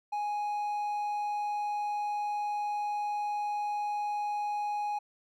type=tone; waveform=triangle; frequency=830.6 Hz; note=G#5; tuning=in tune; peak=-28 dBFS; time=0.12-4.99 s; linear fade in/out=10 ms; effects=none